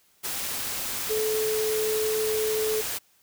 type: tone in noise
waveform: sine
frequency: 433.5 Hz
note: A4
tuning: 26 cents flat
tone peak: -24 dBFS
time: 1.09-2.82 s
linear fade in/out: 20 ms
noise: white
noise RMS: -31 dBFS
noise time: 0.23-2.99 s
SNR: +4 dB
effects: white hiss -63 dBFS RMS until 3.22 s